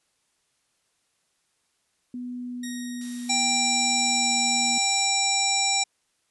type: tone with pitch glide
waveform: sine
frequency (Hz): 246.9 to 239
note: B3 to A#3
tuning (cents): 0 to +43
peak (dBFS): -31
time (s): 2.14-4.78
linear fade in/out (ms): 2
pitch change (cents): -57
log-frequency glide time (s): 2.33-4.26
type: tone with exponential decay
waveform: 10% pulse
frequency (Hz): 1878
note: A#6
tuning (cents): +12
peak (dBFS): -26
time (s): 2.63-4.98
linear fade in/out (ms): 5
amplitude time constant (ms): 510
type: noise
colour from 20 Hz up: blue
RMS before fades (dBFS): -41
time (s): 3.01-5.06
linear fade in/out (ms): 2
type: harmonic tone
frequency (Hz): 786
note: G5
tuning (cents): +4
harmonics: 1 / 3 / 5 / 7 / 9 / 10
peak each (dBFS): -28 / -28 / -28 / -28 / -28 / -28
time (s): 3.29-5.84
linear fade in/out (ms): 10
effects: white hiss -71 dBFS RMS until 6.3 s + resampled to 24000 Hz